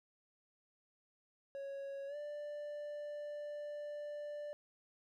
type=tone with pitch glide; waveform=triangle; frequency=553 to 589.3 Hz; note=C#5 to D5; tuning=-4 to +6 cents; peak=-40 dBFS; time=1.55-4.53 s; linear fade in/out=0 ms; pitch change=+110 cents; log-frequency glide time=2.07-2.16 s; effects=none